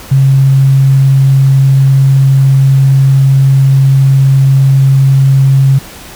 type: tone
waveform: sine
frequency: 135.3 Hz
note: C#3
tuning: 42 cents flat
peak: -3 dBFS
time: 0.11-5.79 s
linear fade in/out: 10 ms
effects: pink hiss -30 dBFS RMS until 6.15 s